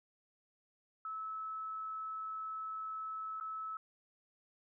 sine tone with dropouts, 1301 Hz, E6, 23 cents flat, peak -39 dBFS, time 1.05-3.77 s, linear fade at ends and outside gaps 2 ms, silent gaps 3.4-3.409 s, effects none

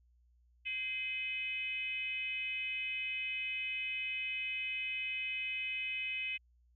sine tone with frequency modulation, 2537 Hz, D#7, 33 cents sharp, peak -35 dBFS, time 0.65-6.38 s, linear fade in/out 20 ms, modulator 462 Hz, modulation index 0.75, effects added 60 Hz sine -65 dBFS peak until 6.75 s

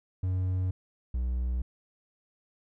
triangle tone pair in turn, 92.5 / 61.74 Hz, F#2 / B1, 0 / 0 cents, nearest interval perfect fifth, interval 700 cents, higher first, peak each -24 / -25 dBFS, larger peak first, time 0.23-0.71 / 1.14-1.62 s, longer neither, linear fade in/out 5 ms, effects none

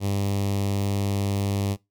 sawtooth tone with notch filter, 99.8 Hz, G2, 32 cents sharp, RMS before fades -25 dBFS, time 0-1.77 s, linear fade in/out 50 ms, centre 1500 Hz, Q 0.89, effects noise-tail reverb RT60 0.2 s tail -21 dB re dry

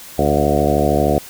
harmonic tone with a mistuned harmonic, 73.1 Hz, D2, 7 cents flat, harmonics 1 / 2 / 3 / 4 / 5 / 6 / 7 / 8 / 9 / 10, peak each -22 / -22 / -22 / -22 / -22 / -22 / -22 / -22 / -22 / -22 dBFS, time 0.18-1.19 s, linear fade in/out 10 ms, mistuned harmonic 9, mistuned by +26 cents, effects white hiss -37 dBFS RMS until 1.29 s

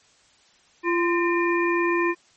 harmonic tone with a mistuned harmonic, 344.1 Hz, F4, 26 cents flat, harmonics 1 / 3 / 5 / 7, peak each -21 / -26 / -28 / -29 dBFS, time 0.83-2.15 s, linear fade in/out 50 ms, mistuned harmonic 5, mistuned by +86 cents, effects white hiss -58 dBFS RMS until 2.36 s + MP3 32 kbps

